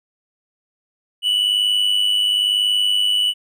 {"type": "tone with amplitude modulation", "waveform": "triangle", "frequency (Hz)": 2960, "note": "F#7", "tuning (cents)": 0, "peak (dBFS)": -11, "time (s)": [1.22, 3.34], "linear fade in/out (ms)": 50, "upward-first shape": "sine", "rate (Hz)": 101, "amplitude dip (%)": 55, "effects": []}